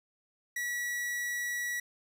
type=tone; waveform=45% pulse; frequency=1935 Hz; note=B6; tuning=36 cents flat; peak=-32 dBFS; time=0.56-1.8 s; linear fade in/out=5 ms; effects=none